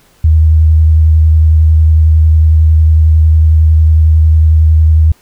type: tone with vibrato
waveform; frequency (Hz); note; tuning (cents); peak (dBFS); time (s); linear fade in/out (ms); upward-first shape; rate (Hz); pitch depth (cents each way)
sine; 78.8; D#2; +23; -3; 0.24-5.12; 5; sine; 11; 20
effects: pink hiss -48 dBFS RMS until 5.21 s